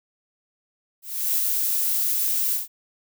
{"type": "noise with ADSR envelope", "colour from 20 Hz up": "violet", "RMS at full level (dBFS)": -21, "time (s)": [1.02, 2.68], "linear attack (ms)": 360, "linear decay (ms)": 4, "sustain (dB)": -2, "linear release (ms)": 150, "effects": []}